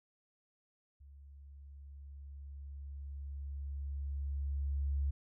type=tone with level ramp; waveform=sine; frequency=70 Hz; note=C#2; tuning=18 cents sharp; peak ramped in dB=-53 to -30 dBFS; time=1-5.11 s; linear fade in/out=10 ms; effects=none